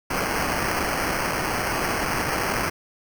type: noise with sample-and-hold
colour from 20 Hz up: white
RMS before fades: -25 dBFS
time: 0.1-2.7 s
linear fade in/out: 10 ms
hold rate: 3675 Hz
effects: none